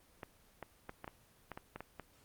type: clicks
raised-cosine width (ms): 0.5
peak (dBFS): -28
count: 10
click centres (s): 0.232 / 0.627 / 0.894 / 1.044 / 1.078 / 1.517 / 1.575 / 1.76 / 1.806 / 1.997
effects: pink hiss -66 dBFS RMS until 2.24 s + Opus 24 kbps